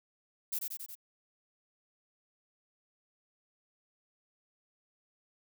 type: noise with echo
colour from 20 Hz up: violet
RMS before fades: -34 dBFS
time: 0.52-0.59 s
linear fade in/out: 10 ms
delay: 91 ms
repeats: 4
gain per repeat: -3 dB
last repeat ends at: 0.954 s
effects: none